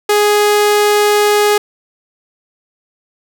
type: tone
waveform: sawtooth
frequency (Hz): 415.8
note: G#4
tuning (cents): +2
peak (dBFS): -5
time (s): 0.09-1.58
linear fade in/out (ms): 5
effects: none